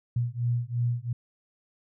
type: beating tone pair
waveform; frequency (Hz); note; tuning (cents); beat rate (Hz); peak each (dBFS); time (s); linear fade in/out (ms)
sine; 118.7 / 121.6; A#2 / B2; +32 / -26; 2.9; -28; 0.16-1.13; 5
effects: none